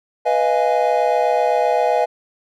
triangle chord, F half-diminished seventh, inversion second, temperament equal with one note detuned, 493.9 / 622.3 / 690 / 830.6 Hz, Cb5 / Eb5 / F5 / Ab5, 0 / 0 / -21 / 0 cents, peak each -18 dBFS, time 0.25-2.06 s, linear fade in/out 20 ms, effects none

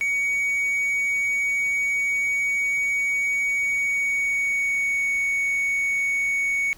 triangle tone with pitch glide, 2247 to 2229 Hz, C#7 to C#7, +23 to +9 cents, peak -19 dBFS, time 0.01-6.73 s, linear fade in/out 0 ms, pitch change -14 cents, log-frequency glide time 3.53-5.13 s, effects pink hiss -50 dBFS RMS until 6.77 s

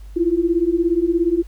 sine beating tone pair, 329.6 / 346.6 Hz, E4 / F4, 0 / -13 cents, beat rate 17 Hz, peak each -19 / -17 dBFS, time 0.16-1.43 s, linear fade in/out 10 ms, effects added 50 Hz sine -34 dBFS peak until 1.47 s + pink hiss -55 dBFS RMS until 1.47 s

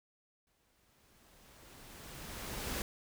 pink noise with exponential growth, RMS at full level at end -37 dBFS, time 0.47-2.82 s, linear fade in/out 1 ms, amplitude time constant 510 ms, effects none

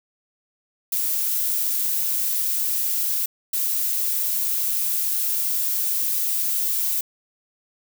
violet noise bursts at uneven times, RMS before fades -23 dBFS, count 2, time 0.92-3.26 / 3.53-7.01 s, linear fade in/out 5 ms, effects none

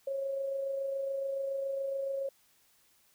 sine tone with amplitude modulation, 546 Hz, C#5, 26 cents flat, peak -30 dBFS, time 0.07-2.29 s, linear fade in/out 5 ms, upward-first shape sine, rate 27.1 Hz, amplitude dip 35%, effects white hiss -67 dBFS RMS until 3.14 s

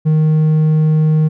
sine tone with hard clipping, 155.6 Hz, D#3, in tune, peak -10 dBFS, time 0.05-1.29 s, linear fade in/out 20 ms, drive 3 dB, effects none

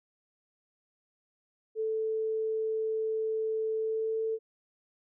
sine tone with pitch glide, 440 to 444.1 Hz, A4 to A4, 0 to +16 cents, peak -28 dBFS, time 1.75-4.39 s, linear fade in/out 50 ms, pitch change +16 cents, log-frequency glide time 3.76-4.22 s, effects none

